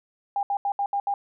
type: tone bursts at uneven times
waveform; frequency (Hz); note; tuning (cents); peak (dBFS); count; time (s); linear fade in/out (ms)
sine; 804; G5; +44; -22; 6; 0.36-0.43 / 0.5-0.57 / 0.65-0.72 / 0.79-0.86 / 0.93-1 / 1.07-1.14; 2
effects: none